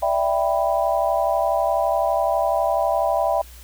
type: chord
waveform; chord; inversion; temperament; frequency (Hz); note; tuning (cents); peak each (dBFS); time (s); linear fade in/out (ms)
sine; E minor seventh; third; equal; 587.3 / 659.3 / 784 / 987.8; D5 / E5 / G5 / B5; 0 / 0 / 0 / 0; -24 / -21 / -23 / -26; 0.02-3.42; 10
effects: added 60 Hz sine -41 dBFS peak until 3.63 s + white hiss -47 dBFS RMS until 3.63 s